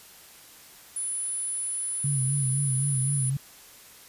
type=tone; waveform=sine; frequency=10000 Hz; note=D#9; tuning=8 cents sharp; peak=-28 dBFS; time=0.96-3.3 s; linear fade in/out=5 ms
type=tone with vibrato; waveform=sine; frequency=136.5 Hz; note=C#3; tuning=26 cents flat; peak=-24 dBFS; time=2.04-3.37 s; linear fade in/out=5 ms; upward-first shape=sine; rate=3.9 Hz; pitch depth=81 cents each way
effects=white hiss -50 dBFS RMS until 4.08 s + resampled to 32000 Hz